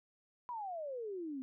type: exponential sweep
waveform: sine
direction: down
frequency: 1004 to 254.4 Hz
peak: -39 dBFS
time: 0.49-1.42 s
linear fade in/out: 0 ms
effects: none